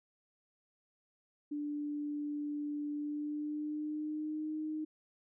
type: tone with pitch glide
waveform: sine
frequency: 293.9 to 309.2 Hz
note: D4 to D#4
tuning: +1 to -11 cents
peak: -35 dBFS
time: 1.51-4.85 s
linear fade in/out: 10 ms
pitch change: +88 cents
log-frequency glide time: 2.93-4.55 s
effects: none